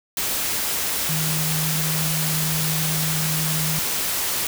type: tone in noise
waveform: sine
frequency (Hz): 156.9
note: D#3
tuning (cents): +15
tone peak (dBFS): -24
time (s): 1.09-3.79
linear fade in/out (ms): 2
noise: white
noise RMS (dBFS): -24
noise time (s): 0.17-4.47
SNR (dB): -3
effects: none